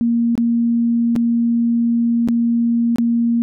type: tone with dropouts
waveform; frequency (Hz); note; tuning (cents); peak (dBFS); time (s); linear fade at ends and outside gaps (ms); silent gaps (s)
sine; 234.1; A#3; +8; -13; 0.01-3.42; 0; 0.354-0.378 / 1.155-1.162 / 2.276-2.286 / 2.959-2.984
effects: none